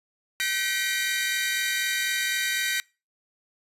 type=tone cluster; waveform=sawtooth; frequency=1537 / 1919 / 2147 / 2365 / 3794 Hz; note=G6 / A#6 / C7 / D7 / A#7; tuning=-35 / +50 / +44 / +12 / +30 cents; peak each=-26 / -25 / -32 / -29 / -30 dBFS; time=0.4-2.8 s; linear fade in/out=0 ms; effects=noise-tail reverb RT60 0.3 s tail -25 dB re dry + resampled to 32000 Hz